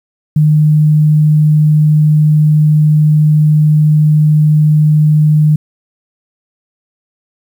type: tone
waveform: sine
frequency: 152.3 Hz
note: D#3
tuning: 37 cents flat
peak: -5 dBFS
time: 0.36-5.56 s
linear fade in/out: 5 ms
effects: 7-bit